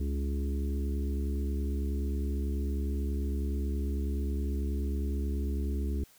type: harmonic tone with a mistuned harmonic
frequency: 69.3 Hz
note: C#2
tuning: in tune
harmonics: 1 / 3 / 4 / 5 / 6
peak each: -29 / -39 / -41 / -43 / -45 dBFS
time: 0-6.04 s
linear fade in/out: 5 ms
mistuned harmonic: 3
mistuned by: -27 cents
effects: white hiss -60 dBFS RMS until 6.18 s